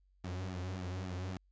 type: tone with flanger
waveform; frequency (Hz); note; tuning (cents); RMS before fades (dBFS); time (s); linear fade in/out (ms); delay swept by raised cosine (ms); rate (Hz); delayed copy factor
sawtooth; 91.9; F#2; -11; -40; 0.24-1.37; 0; 1.9 to 6.7; 3.6; -0.9
effects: added 47 Hz sine -66 dBFS peak until 1.51 s + resampled to 16000 Hz

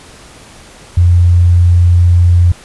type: tone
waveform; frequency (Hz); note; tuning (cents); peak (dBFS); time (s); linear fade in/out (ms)
sine; 87.5; F2; +4; -4; 0.97-2.52; 5
effects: pink hiss -37 dBFS RMS until 2.64 s + resampled to 24000 Hz

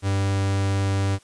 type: tone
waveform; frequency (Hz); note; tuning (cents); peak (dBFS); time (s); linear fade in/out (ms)
45% pulse; 98; G2; 0; -20; 0.02-1.19; 50
effects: white hiss -56 dBFS RMS until 1.23 s + resampled to 22050 Hz

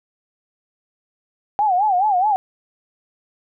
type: tone with vibrato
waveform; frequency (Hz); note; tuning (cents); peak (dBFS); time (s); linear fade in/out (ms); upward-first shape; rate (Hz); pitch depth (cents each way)
sine; 784; G5; 0; -14; 1.59-2.36; 0; sine; 4.7; 170
effects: none

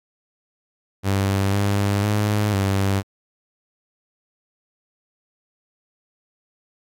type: tone with pitch steps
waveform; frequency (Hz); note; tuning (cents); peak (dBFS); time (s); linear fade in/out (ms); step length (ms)
sawtooth; 98 / 100.7 / 104.6 / 97.9; G2 / G2 / G#2 / G2; 0 / +47 / +13 / -2; -14; 1.03-3.03; 50; 500
effects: AAC 64 kbps

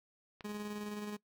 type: click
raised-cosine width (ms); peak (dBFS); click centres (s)
0.3; -31; 0.408
type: tone with tremolo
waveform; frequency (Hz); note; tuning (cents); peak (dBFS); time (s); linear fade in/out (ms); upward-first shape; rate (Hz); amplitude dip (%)
30% pulse; 208.5; G#3; +7; -36; 0.44-1.17; 10; square; 19; 30
effects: noise-tail reverb RT60 0.1 s tail -20 dB re dry

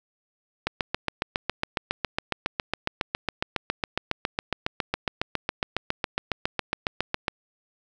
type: click train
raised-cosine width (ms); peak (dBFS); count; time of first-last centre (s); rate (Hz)
0.3; -8; 49; 0.67-7.282; 7.26
effects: none

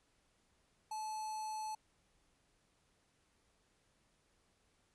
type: tone with notch filter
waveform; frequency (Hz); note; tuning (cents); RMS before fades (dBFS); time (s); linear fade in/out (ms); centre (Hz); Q
square; 865; A5; -30; -42; 0.91-1.75; 5; 2800; 1.5
effects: pink hiss -75 dBFS RMS until 4.94 s + resampled to 24000 Hz

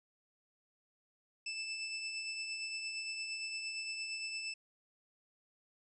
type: tone with tremolo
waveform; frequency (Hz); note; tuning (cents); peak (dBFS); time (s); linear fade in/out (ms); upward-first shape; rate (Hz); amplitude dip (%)
25% pulse; 2637; E7; 0; -33; 1.46-4.54; 5; triangle; 8.7; 40
effects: resampled to 24000 Hz

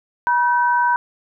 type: tone pair together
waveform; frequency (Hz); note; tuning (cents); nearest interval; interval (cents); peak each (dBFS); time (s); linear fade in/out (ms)
sine; 966 / 1533.4; B5 / G6; -39 / -39; minor sixth; 800; -15 / -20; 0.27-0.96; 0
effects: none

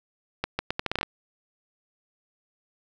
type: accelerating click train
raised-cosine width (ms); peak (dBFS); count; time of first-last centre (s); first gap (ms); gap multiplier
0.3; -10; 10; 0.44-1.03; 150; 0.77
effects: 8-bit

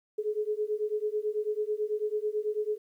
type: beating tone pair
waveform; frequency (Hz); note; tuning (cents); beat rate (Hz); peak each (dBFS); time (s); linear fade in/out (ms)
sine; 419.9 / 429; G#4 / A4; +19 / -44; 9.1; -31; 0.18-2.78; 10
effects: 11-bit

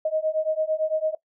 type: beating tone pair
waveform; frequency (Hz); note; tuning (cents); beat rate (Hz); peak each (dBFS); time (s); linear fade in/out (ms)
sine; 622.3 / 631.2; D#5 / D#5; 0 / +25; 8.9; -25; 0.05-1.15; 5
effects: noise-tail reverb RT60 0.1 s tail -19 dB re dry

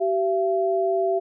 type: tone pair together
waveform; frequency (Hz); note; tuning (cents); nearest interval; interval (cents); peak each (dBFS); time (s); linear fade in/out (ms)
sine; 384.5 / 676.1; G4 / E5; -33 / +44; minor seventh; 977; -22; 0-1.2; 20
effects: none

